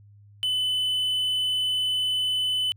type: tone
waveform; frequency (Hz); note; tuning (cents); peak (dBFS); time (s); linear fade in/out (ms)
triangle; 3012; F#7; +30; -21; 0.43-2.72; 0
effects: added 102 Hz sine -49 dBFS peak until 2.76 s